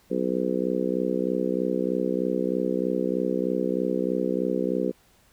harmonic tone, 63.2 Hz, B1, 41 cents sharp, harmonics 3 / 4 / 5 / 6 / 7 / 8, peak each -30 / -30 / -30 / -30 / -30 / -30 dBFS, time 0.1-4.92 s, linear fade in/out 20 ms, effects pink hiss -60 dBFS RMS until 5.32 s

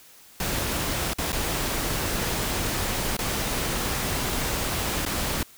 pink noise with dropouts, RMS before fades -27 dBFS, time 0.4-5.43 s, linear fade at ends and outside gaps 2 ms, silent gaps 1.135-1.184 / 1.321-1.328 / 3.168-3.189 / 5.052-5.062 s, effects white hiss -51 dBFS RMS until 5.57 s

